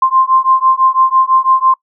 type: beating tone pair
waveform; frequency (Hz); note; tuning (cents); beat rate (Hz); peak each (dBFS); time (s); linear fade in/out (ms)
sine; 1046.5 / 1052.5; C6 / C6; 0 / +10; 6; -11; 0.02-1.74; 5
effects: noise-tail reverb RT60 0.1 s tail -23 dB re dry